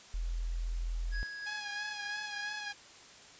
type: tone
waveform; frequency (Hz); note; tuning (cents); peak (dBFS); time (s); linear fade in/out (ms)
sine; 42; E1; +33; -32; 0.14-1.23; 0
type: tone with tremolo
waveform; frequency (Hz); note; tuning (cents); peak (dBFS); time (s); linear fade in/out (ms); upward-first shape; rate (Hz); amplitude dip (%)
square; 1661.2; G#6; 0; -39; 1.11-2.74; 50; square; 3.2; 25
type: tone with vibrato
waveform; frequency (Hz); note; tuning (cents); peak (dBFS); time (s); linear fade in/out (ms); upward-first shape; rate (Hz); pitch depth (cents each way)
10% pulse; 830.6; G#5; 0; -32; 1.46-2.73; 10; sine; 3; 37
effects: white hiss -54 dBFS RMS until 3.39 s + resampled to 16000 Hz